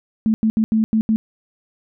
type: tone bursts at uneven times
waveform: sine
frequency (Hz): 220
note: A3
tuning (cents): 0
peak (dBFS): -13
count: 6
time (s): 0.26-0.34 / 0.43-0.5 / 0.57-0.64 / 0.72-0.84 / 0.93-1.01 / 1.09-1.16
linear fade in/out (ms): 0
effects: none